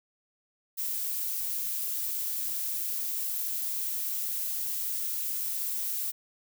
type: noise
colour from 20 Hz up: violet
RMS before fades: -32 dBFS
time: 0.77-6.12 s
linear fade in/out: 20 ms
effects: none